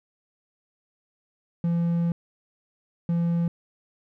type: tone pair in turn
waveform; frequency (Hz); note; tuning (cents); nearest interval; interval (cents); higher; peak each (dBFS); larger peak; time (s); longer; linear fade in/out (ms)
triangle; 170 / 170; F3 / F3; -46 / -46; unison; 0; neither; -19; neither; 1.64-2.12 / 3.09-3.48; first; 2
effects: none